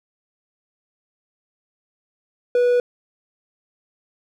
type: tone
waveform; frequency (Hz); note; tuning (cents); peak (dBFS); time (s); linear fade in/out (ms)
triangle; 488.9; B4; -18; -12; 2.55-2.8; 2
effects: none